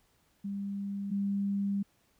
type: tone pair in turn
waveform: sine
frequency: 199.4 / 199.4 Hz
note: G3 / G3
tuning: +30 / +30 cents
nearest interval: unison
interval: 0 cents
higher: neither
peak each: -33 / -28 dBFS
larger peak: second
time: 0.44-1.11 / 1.11-1.83 s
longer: second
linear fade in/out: 10 ms
effects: pink hiss -70 dBFS RMS until 2.19 s